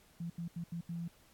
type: tone bursts at uneven times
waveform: sine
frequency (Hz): 169.6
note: E3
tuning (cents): +50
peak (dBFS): -37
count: 5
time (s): 0.2-0.3 / 0.38-0.48 / 0.56-0.64 / 0.72-0.81 / 0.89-1.08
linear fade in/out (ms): 5
effects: pink hiss -65 dBFS RMS until 1.33 s + AAC 64 kbps